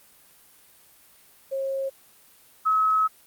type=tone pair in turn; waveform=sine; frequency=540 / 1284.3 Hz; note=C#5 / E6; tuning=-45 / -46 cents; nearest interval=octave + minor third; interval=1499 cents; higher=second; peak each=-25 / -18 dBFS; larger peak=second; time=1.51-1.9 / 2.65-3.08 s; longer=second; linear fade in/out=20 ms; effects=white hiss -55 dBFS RMS until 3.26 s + Opus 32 kbps